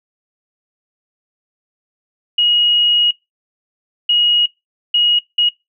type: tone bursts at uneven times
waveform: sine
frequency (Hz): 2890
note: F#7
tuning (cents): -41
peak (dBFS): -10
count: 4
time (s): 2.38-3.11 / 4.09-4.46 / 4.94-5.19 / 5.38-5.49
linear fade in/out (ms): 5
effects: noise-tail reverb RT60 0.2 s tail -21 dB re dry